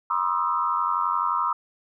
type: tone cluster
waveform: sine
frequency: 966 / 1057 / 1224 / 1316 Hz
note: B5 / C6 / D#6 / E6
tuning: -39 / +17 / -29 / -3 cents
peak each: -27 dBFS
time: 0.1-1.53 s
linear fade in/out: 5 ms
effects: none